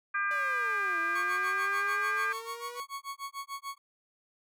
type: harmonic tone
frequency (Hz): 400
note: G4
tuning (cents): +35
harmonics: 3 / 4 / 5 / 6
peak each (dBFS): -32 / -30 / -41 / -39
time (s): 0.14-2.33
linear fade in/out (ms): 10
type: linear two-way sweep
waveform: sawtooth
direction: down then up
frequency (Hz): 595 to 332.5 to 489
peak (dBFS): -38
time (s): 0.31-2.8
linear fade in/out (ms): 0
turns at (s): 0.99
type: tone with tremolo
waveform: 40% pulse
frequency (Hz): 1108.7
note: C#6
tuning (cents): 0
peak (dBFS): -34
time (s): 1.15-3.78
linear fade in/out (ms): 5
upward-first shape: sine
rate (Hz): 6.8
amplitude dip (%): 100
effects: none